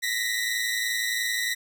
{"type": "tone cluster", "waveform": "sawtooth", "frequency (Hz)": [1876, 1987, 3997], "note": ["A#6", "B6", "B7"], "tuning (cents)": [11, 10, 20], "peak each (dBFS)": [-25, -25, -32], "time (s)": [0.02, 1.55], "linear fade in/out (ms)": 20, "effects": []}